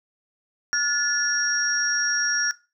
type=tone cluster; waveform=sine; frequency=1430 / 1723 / 5610 Hz; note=F6 / A6 / F8; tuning=+41 / -37 / +7 cents; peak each=-24 dBFS; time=0.73-2.51 s; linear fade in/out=0 ms; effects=noise-tail reverb RT60 0.3 s tail -19 dB re dry